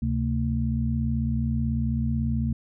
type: tone cluster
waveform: sine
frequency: 72.3 / 130.6 / 226.5 Hz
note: D2 / C3 / A#3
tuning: -27 / -3 / -50 cents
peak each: -27 dBFS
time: 0.02-2.53 s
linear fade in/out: 5 ms
effects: none